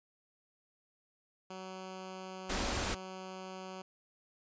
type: tone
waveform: 10% pulse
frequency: 187.6 Hz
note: F#3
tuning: 24 cents sharp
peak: -35 dBFS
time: 1.5-3.82 s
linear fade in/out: 5 ms
type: band-stop noise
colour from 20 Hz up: pink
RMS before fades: -35 dBFS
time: 2.49-2.95 s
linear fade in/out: 10 ms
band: 120 to 190 Hz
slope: 96 dB/octave
effects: resampled to 16000 Hz